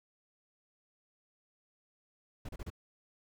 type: noise bursts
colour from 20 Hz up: brown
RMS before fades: -41 dBFS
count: 4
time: 2.45-2.702 s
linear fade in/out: 5 ms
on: 39 ms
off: 32 ms
effects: none